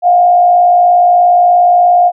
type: tone with frequency modulation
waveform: sine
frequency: 710 Hz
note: F5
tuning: 28 cents sharp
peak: -4 dBFS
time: 0.02-2.12 s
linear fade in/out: 50 ms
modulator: 56.9 Hz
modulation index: 0.42
effects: none